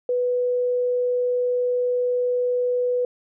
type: tone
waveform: sine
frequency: 493.9 Hz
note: B4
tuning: in tune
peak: -19 dBFS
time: 0.09-3.05 s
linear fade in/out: 2 ms
effects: none